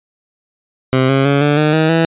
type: tone with pitch steps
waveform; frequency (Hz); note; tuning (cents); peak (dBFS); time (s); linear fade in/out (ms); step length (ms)
15% pulse; 130.6 / 135.67 / 140.95 / 146.42 / 152.11 / 158.03 / 164.17; C3 / C#3 / C#3 / D3 / D#3 / D#3 / E3; -3 / -37 / +29 / -5 / -39 / +27 / -7; -4; 0.93-2.05; 0; 160
effects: resampled to 8000 Hz